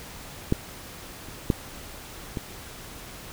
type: clicks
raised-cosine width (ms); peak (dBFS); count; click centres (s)
3; -7 / -27 / -7 / -16; 4; 0.524 / 1.286 / 1.502 / 2.372
effects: pink hiss -42 dBFS RMS until 3.32 s